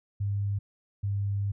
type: tone pair in turn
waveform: sine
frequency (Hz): 100.7 / 100.27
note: G2 / G2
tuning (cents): +47 / +40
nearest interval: unison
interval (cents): 7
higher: first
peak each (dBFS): -26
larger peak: neither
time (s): 0.2-0.59 / 1.03-1.52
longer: second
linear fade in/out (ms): 10
effects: none